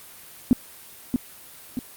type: tone with echo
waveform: sine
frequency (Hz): 250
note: B3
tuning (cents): +21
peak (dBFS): -11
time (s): 0.51-0.53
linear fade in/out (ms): 0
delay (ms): 630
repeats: 2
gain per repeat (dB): -6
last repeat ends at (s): 1.79
effects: white hiss -45 dBFS RMS until 1.96 s + Opus 32 kbps